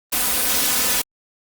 white noise with comb filter, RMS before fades -19 dBFS, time 0.12-1.02 s, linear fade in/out 10 ms, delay 4 ms, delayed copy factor +0.75, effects Opus 24 kbps

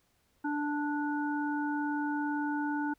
harmonic tone, 293.7 Hz, D4, in tune, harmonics 1 / 3 / 5, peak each -31 / -36 / -38 dBFS, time 0.44-2.94 s, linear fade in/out 10 ms, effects pink hiss -72 dBFS RMS until 2.98 s

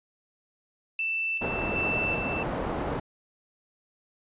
sine tone with tremolo, 2659 Hz, E7, 14 cents sharp, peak -26 dBFS, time 0.99-2.43 s, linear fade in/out 2 ms, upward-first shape square, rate 1.3 Hz, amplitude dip 45%
white low-pass noise, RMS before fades -31 dBFS, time 1.41-3 s, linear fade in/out 10 ms, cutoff 710 Hz, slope 12 dB/octave
effects resampled to 8000 Hz

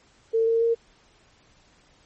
sine tone with pitch steps, 451.4 / 456.6 / 462 Hz, A4 / A#4 / A#4, +44 / -36 / -16 cents, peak -18 dBFS, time 0.33-0.75 s, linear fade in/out 20 ms, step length 140 ms, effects pink hiss -59 dBFS RMS until 2.05 s + MP3 32 kbps

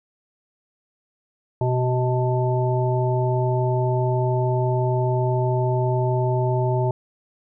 harmonic tone with a mistuned harmonic, 126.2 Hz, B2, 38 cents sharp, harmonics 1 / 3 / 5 / 7, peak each -20 / -25 / -27 / -28 dBFS, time 1.61-6.91 s, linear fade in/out 2 ms, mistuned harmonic 1, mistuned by -22 cents, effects none

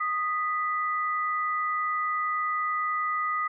sine tone pair together, 1241.9 / 1975.5 Hz, D#6 / B6, -4 / 0 cents, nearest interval minor sixth, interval 804 cents, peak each -26 / -32 dBFS, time 0-3.48 s, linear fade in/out 10 ms, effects none

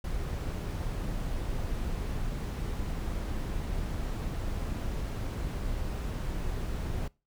brown noise, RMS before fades -33 dBFS, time 0.04-7.08 s, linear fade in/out 5 ms, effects noise-tail reverb RT60 0.3 s tail -24 dB re dry

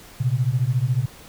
sine beating tone pair, 118.9 / 132.9 Hz, A#2 / C3, +35 / +27 cents, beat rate 14 Hz, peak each -21 dBFS, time 0.2-1.06 s, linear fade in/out 10 ms, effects pink hiss -45 dBFS RMS until 1.28 s

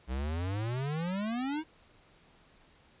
square exponential sweep, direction up, 60.9 to 324.1 Hz, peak -32 dBFS, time 0.07-1.64 s, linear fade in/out 50 ms, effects pink hiss -62 dBFS RMS until 3 s + resampled to 8000 Hz

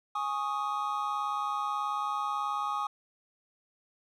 triangle chord, Ab suspended fourth, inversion none, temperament just, 830.6 / 1107.5 / 1245.9 Hz, Ab5 / Db6 / Eb6, 0 / -2 / +2 cents, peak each -33 / -33 / -31 dBFS, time 0.15-2.87 s, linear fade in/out 5 ms, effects none

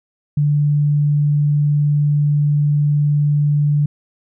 sine tone, 146.8 Hz, D3, in tune, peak -12 dBFS, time 0.37-3.86 s, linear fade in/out 5 ms, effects none

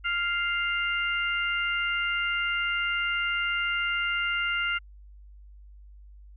harmonic tone, 698.5 Hz, F5, in tune, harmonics 2 / 3 / 4, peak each -28 / -30 / -31 dBFS, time 0.04-4.79 s, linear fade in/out 20 ms, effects added 50 Hz sine -46 dBFS peak until 6.36 s

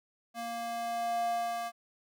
square tone with high-pass filter sweep, 233.1 Hz, A#3, in tune, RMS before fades -34 dBFS, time 0.34-1.72 s, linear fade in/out 50 ms, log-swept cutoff 480 to 840 Hz, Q 5.2, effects none

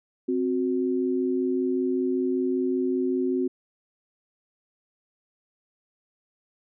sine tone pair together, 261.6 / 366.8 Hz, C4 / F#4, 0 / -15 cents, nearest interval tritone, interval 585 cents, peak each -25 dBFS, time 0.28-3.48 s, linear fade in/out 10 ms, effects none

